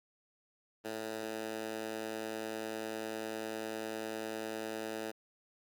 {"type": "tone with high-pass filter", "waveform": "10% pulse", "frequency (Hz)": 110, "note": "A2", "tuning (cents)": 0, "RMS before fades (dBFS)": -40, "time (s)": [0.84, 5.12], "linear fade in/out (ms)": 20, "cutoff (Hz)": 320, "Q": 1, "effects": ["Opus 24 kbps"]}